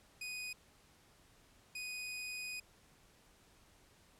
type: tone bursts at uneven times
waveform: sawtooth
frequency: 2489 Hz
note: D#7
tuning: in tune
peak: -38 dBFS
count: 2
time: 0.21-0.53 / 1.75-2.6 s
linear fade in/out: 5 ms
effects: pink hiss -66 dBFS RMS until 4.19 s + low-pass 12000 Hz 12 dB/octave